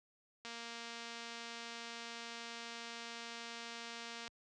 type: click train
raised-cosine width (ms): 0.2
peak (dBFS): -30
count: 893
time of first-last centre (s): 0.45-4.278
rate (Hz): 233
effects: high-pass 60 Hz 12 dB/octave + resampled to 24000 Hz